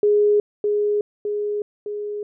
sine tone with echo, 415.3 Hz, G#4, in tune, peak -13 dBFS, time 0.03-0.4 s, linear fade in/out 2 ms, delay 610 ms, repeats 3, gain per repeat -4 dB, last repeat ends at 2.23 s, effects none

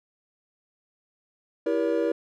triangle chord, E diminished seventh, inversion none, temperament just, 329.6 / 395.6 / 474.7 / 569.6 Hz, E4 / G4 / Bb4 / Db5, 0 / +16 / +31 / +47 cents, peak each -25 / -29 / -24 / -27 dBFS, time 1.66-2.12 s, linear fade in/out 5 ms, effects none

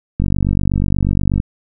click train, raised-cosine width 5 ms, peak -4 dBFS, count 59, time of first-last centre 0.2-1.401 s, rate 48.3 Hz, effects none

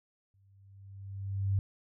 sine tone with exponential growth, 98 Hz, G2, in tune, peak -24 dBFS, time 0.34-1.59 s, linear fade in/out 0 ms, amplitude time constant 270 ms, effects none

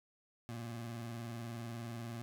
25% pulse tone with vibrato, 116.54 Hz, A#2, in tune, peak -38 dBFS, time 0.49-2.22 s, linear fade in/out 0 ms, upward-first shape square, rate 20 Hz, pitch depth 53 cents each way, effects none

